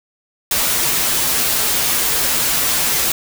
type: noise with comb filter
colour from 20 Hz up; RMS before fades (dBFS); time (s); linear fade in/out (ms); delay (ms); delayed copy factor
white; -17; 0.51-3.12; 2; 10; -0.55
effects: none